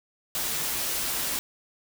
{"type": "noise with comb filter", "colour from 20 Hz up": "white", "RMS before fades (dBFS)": -29, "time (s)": [0.35, 1.39], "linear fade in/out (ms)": 0, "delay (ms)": 10, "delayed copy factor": -0.55, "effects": []}